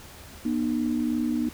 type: tone pair together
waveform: sine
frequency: 241.4 / 304.1 Hz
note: B3 / D#4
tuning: -39 / -40 cents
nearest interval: major third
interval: 399 cents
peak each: -25 / -27 dBFS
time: 0.45-1.49 s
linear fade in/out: 5 ms
effects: added 77 Hz sine -49 dBFS peak until 1.53 s + pink hiss -46 dBFS RMS until 1.53 s